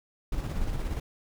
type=noise with tremolo; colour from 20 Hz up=brown; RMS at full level=-29 dBFS; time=0.32-1 s; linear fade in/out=5 ms; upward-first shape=square; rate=17 Hz; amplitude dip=35%; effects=none